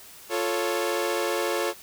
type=chord; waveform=sawtooth; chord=F augmented; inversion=none; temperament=equal; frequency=349.2 / 440 / 554.4 Hz; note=F4 / A4 / C#5; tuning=0 / 0 / 0 cents; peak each=-25 dBFS; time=0.29-1.74 s; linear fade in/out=50 ms; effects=white hiss -47 dBFS RMS until 1.82 s